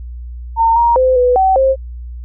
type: tone with pitch steps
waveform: sine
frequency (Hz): 911 / 940 / 515 / 496.3 / 762 / 532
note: A#5 / A#5 / C5 / B4 / G5 / C5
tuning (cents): -40 / +14 / -28 / +8 / -49 / +29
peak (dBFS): -8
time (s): 0.56-1.76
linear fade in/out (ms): 50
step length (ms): 200
effects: added 60 Hz sine -25 dBFS peak until 2.24 s